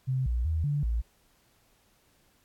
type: tone with pitch steps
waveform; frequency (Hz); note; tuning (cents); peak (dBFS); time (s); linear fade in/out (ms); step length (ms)
sine; 130.4 / 59.9 / 80 / 145.1 / 57.1; C3 / A#1 / D#2 / D3 / A#1; -5 / +48 / +49 / -21 / -35; -25; 0.07-1.02; 20; 190
effects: pink hiss -66 dBFS RMS until 2.44 s + AAC 64 kbps